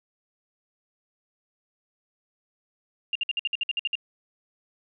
sine tone bursts, 2802 Hz, F7, 5 cents sharp, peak -23 dBFS, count 11, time 3.13-3.954 s, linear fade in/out 2 ms, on 24 ms, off 56 ms, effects none

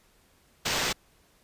violet noise with sample-and-hold, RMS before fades -28 dBFS, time 0.65-0.93 s, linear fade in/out 10 ms, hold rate 11025 Hz, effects pink hiss -63 dBFS RMS until 1.43 s + resampled to 32000 Hz

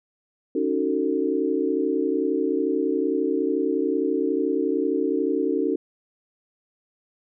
sine chord, D# half-diminished seventh, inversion third, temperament just, 280 / 311.1 / 373.4 / 448 Hz, C#4 / D#4 / F#4 / A4, +18 / 0 / +16 / +31 cents, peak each -26 dBFS, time 0.55-5.76 s, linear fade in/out 5 ms, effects none

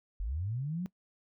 sine linear sweep, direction up, 41.2 to 188.6 Hz, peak -32 dBFS, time 0.2-0.86 s, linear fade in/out 0 ms, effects noise-tail reverb RT60 0.1 s tail -21 dB re dry

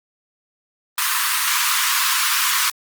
pink high-pass noise, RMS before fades -19 dBFS, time 0.98-2.7 s, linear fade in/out 2 ms, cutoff 970 Hz, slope 96 dB/octave, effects Opus 24 kbps

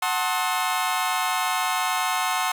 sawtooth chord, F# diminished seventh, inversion none, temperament just, 740 / 888 / 1065.6 / 1278.7 Hz, F#5 / A5 / C6 / Eb6, 0 / +16 / +31 / +47 cents, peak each -23 / -25 / -23 / -26 dBFS, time 0.02-2.52 s, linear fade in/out 5 ms, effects none

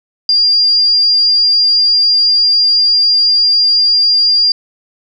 sine tone, 4798 Hz, D8, 36 cents sharp, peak -7 dBFS, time 0.29-4.52 s, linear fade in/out 2 ms, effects none

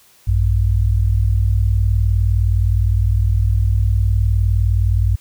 sine tone pair together, 58.03 / 97.6 Hz, A#1 / G2, -7 / -7 cents, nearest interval major sixth, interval 900 cents, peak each -15 dBFS, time 0.27-5.16 s, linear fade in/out 10 ms, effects white hiss -51 dBFS RMS until 5.2 s

